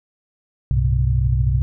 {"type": "tone cluster", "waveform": "sine", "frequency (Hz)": [64.1, 99.7, 114, 127], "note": ["C2", "G2", "A#2", "B2"], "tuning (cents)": [-35, 30, -38, 49], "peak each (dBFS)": [-18, -22, -27, -19], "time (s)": [0.71, 1.62], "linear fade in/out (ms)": 0, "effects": []}